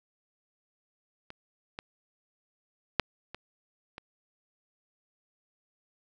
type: clicks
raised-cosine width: 0.3 ms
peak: -27 / -21 / -6 / -24 / -25 dBFS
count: 5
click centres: 1.304 / 1.789 / 2.997 / 3.346 / 3.981 s
effects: none